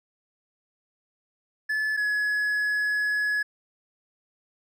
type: tone pair in turn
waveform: triangle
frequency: 1728 / 1690.5 Hz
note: A6 / G#6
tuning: -32 / +30 cents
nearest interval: unison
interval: 38 cents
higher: first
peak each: -22 / -21 dBFS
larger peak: second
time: 1.69-1.97 / 1.97-3.43 s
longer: second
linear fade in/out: 10 ms
effects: none